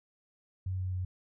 sine tone with pitch steps, 93.4 / 92.54 / 91.69 Hz, F#2 / F#2 / F#2, +17 / +1 / -15 cents, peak -31 dBFS, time 0.66-1.05 s, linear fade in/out 5 ms, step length 130 ms, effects none

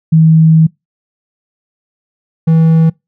sine / triangle tone pair in turn, 160.2 / 162.06 Hz, E3 / E3, -49 / -29 cents, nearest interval unison, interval 20 cents, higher second, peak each -3 dBFS, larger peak neither, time 0.12-0.67 / 2.47-2.9 s, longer first, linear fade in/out 10 ms, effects noise-tail reverb RT60 0.2 s tail -25 dB re dry

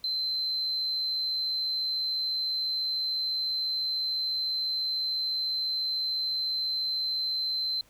triangle tone, 4087 Hz, C8, 41 cents flat, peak -24 dBFS, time 0.04-7.81 s, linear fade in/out 2 ms, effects tanh soft clip ceiling -25 dBFS + pink hiss -61 dBFS RMS until 7.89 s

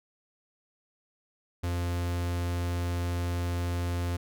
45% pulse tone, 87.31 Hz, F2, in tune, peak -28 dBFS, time 1.63-4.17 s, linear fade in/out 10 ms, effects none

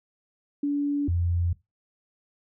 sine tone pair in turn, 287.3 / 86.53 Hz, D4 / F2, -38 / -15 cents, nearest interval octave + major sixth, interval 2077 cents, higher first, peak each -22 dBFS, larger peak neither, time 0.63-1.08 / 1.08-1.53 s, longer neither, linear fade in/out 5 ms, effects noise-tail reverb RT60 0.2 s tail -18 dB re dry

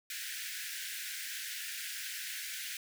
pink high-pass noise, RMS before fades -41 dBFS, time 0.1-2.77 s, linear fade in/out 2 ms, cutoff 1500 Hz, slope 96 dB/octave, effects none

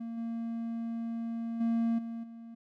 triangle tone with level steps, 230 Hz, A#3, 23 cents flat, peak -34 / -31 / -24 / -34 / -42 dBFS, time 0-2.55 s, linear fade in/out 10 ms, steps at 0.17 / 1.6 / 1.98 / 2.23 s, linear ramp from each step 10 ms, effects none

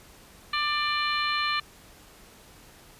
harmonic tone, 593 Hz, D5, 17 cents sharp, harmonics 2 / 3 / 4 / 5 / 6 / 7, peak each -28 / -32 / -31 / -34 / -37 / -33 dBFS, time 0.53-1.6 s, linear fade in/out 5 ms, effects pink hiss -52 dBFS RMS until 2.99 s + resampled to 32000 Hz

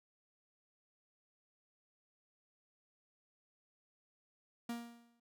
45% pulse tone with exponential decay, 235.4 Hz, A#3, 17 cents sharp, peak -37 dBFS, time 4.69-5.2 s, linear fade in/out 5 ms, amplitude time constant 110 ms, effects none

